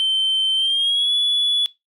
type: tone with pitch glide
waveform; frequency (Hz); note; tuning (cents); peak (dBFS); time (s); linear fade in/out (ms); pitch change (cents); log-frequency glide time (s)
sine; 3098 to 3418; G7 to G#7; -21 to +49; -14; 0-1.66; 0; +170; 0.55-1.14
effects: noise-tail reverb RT60 0.2 s tail -21 dB re dry + tanh soft clip ceiling -14 dBFS